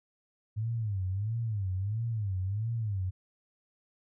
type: tone with vibrato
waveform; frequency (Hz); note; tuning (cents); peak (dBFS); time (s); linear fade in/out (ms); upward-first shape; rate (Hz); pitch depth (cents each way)
sine; 103.83; G#2; 0; -29; 0.56-3.11; 20; sine; 1.5; 200
effects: none